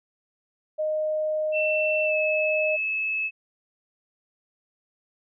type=tone; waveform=sine; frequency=618 Hz; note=D#5; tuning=12 cents flat; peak=-23 dBFS; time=0.78-2.77 s; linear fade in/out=20 ms
type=tone with pitch glide; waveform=sine; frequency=2680 to 2598 Hz; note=E7 to E7; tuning=+28 to -26 cents; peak=-24 dBFS; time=1.52-3.31 s; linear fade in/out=50 ms; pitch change=-54 cents; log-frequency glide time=2.04-2.16 s
effects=none